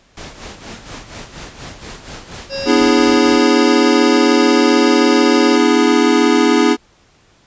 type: noise with tremolo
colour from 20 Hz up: pink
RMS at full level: -30 dBFS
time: 0.17-3.42 s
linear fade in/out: 2 ms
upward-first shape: sine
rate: 4.2 Hz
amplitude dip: 65%
type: harmonic tone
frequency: 547 Hz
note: C#5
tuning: 23 cents flat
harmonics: 1 / 3 / 5 / 7 / 9 / 10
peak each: -22 / -35 / -32 / -37 / -28 / -33 dBFS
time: 2.49-5.59 s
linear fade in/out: 50 ms
type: chord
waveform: square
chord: E dominant seventh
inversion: second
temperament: equal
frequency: 246.9 / 293.7 / 329.6 / 415.3 Hz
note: B3 / D4 / E4 / G#4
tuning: 0 / 0 / 0 / 0 cents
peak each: -16 dBFS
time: 2.65-6.77 s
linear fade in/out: 50 ms
effects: pink hiss -52 dBFS RMS until 7.46 s + resampled to 16000 Hz